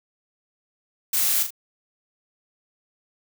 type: noise with echo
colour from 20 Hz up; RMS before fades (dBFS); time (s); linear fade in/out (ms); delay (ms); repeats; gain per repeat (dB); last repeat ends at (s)
blue; -22; 1.13-1.43; 5; 38; 2; -7; 1.506
effects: none